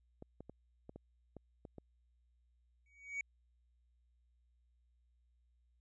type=clicks; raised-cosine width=2 ms; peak=-36 dBFS; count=8; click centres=0.224 / 0.406 / 0.496 / 0.894 / 0.96 / 1.367 / 1.652 / 1.783 s
type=tone with exponential growth; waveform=triangle; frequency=2253 Hz; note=C#7; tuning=28 cents sharp; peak=-33 dBFS; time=2.86-3.21 s; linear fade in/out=2 ms; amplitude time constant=76 ms
effects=added 60 Hz sine -70 dBFS peak until 5.8 s + resampled to 22050 Hz